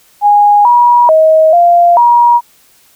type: tone with pitch steps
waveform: sine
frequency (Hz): 824 / 963 / 633 / 694 / 954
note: G#5 / B5 / D#5 / F5 / A#5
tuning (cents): -14 / -44 / +30 / -11 / +40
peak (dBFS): -3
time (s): 0.21-2.41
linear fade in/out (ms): 50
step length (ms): 440
effects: white hiss -47 dBFS RMS until 2.95 s